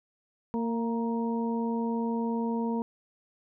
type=harmonic tone with a mistuned harmonic; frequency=230 Hz; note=A#3; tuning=23 cents flat; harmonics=1 / 2 / 3 / 4; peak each=-28 / -34 / -44 / -36 dBFS; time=0.54-2.82 s; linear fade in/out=0 ms; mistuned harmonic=4; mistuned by=+32 cents; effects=none